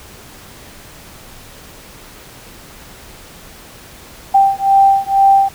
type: beating tone pair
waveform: sine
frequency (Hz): 784 / 786.1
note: G5 / G5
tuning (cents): 0 / +5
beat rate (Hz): 2.1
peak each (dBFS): -11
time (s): 4.34-5.49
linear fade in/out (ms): 10
effects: pink hiss -38 dBFS RMS until 5.54 s